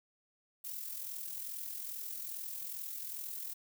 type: noise with amplitude modulation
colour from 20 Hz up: violet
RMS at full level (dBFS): -40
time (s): 0.64-3.54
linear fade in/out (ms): 10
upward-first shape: sine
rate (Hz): 42.4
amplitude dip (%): 50
effects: none